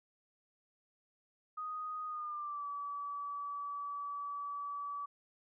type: tone with pitch glide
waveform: sine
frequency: 1244.5 to 1147.8 Hz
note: D#6 to D6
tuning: 0 to -40 cents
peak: -38 dBFS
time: 1.57-5.06 s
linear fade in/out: 10 ms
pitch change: -140 cents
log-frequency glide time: 2.06-2.67 s
effects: none